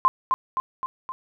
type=tone with echo; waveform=sine; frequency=1046.5 Hz; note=C6; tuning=in tune; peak=-13 dBFS; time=0.05-0.08 s; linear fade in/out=0 ms; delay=260 ms; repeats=4; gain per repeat=-4 dB; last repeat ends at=1.12 s; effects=none